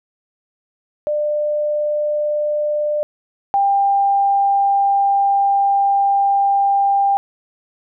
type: tone pair in turn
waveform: sine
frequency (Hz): 597 / 795.5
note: D5 / G5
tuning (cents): +28 / +25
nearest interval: perfect fourth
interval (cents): 497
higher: second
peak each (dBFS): -16 / -12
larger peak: second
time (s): 1.07-3.03 / 3.54-7.17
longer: second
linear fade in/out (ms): 0
effects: none